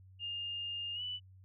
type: tone with pitch glide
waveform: sine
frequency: 2820 to 2974 Hz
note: F7 to F#7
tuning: +16 to +8 cents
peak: -37 dBFS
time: 0.19-1.2 s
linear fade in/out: 50 ms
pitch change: +92 cents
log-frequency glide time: 0.94-1.02 s
effects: added 94 Hz sine -55 dBFS peak until 1.44 s